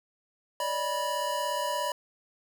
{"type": "tone cluster", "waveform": "square", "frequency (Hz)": [572, 609, 980], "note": ["D5", "D#5", "B5"], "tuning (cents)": [-46, -37, -14], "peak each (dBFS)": [-35, -36, -31], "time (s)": [0.6, 1.92], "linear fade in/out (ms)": 2, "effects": []}